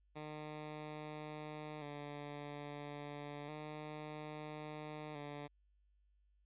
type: tone with vibrato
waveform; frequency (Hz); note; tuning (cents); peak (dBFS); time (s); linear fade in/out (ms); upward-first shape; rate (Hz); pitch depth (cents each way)
10% pulse; 148.8; D3; +23; -37; 0.15-5.48; 20; square; 0.3; 37
effects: added 50 Hz sine -70 dBFS peak until 6.45 s + resampled to 8000 Hz